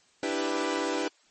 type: chord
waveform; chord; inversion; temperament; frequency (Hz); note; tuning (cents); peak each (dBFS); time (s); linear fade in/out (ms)
sawtooth; E minor seventh; third; equal; 293.7 / 329.6 / 392 / 493.9; D4 / E4 / G4 / B4; 0 / 0 / 0 / 0; -29; 0.23-1.08; 2
effects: white hiss -63 dBFS RMS until 1.3 s + MP3 32 kbps